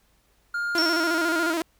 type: tone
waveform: triangle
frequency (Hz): 1411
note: F6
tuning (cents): +17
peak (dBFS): -23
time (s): 0.54-1.52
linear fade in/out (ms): 5
type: tone with vibrato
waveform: sawtooth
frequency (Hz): 329.6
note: E4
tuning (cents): 0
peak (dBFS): -20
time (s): 0.75-1.62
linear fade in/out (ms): 2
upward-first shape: square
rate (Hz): 14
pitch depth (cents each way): 64
type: tone with exponential decay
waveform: sine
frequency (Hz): 5440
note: F8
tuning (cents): -46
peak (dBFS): -20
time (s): 0.78-1.57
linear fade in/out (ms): 0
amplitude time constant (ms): 170
effects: added 50 Hz sine -65 dBFS peak until 1.79 s + pink hiss -65 dBFS RMS until 1.79 s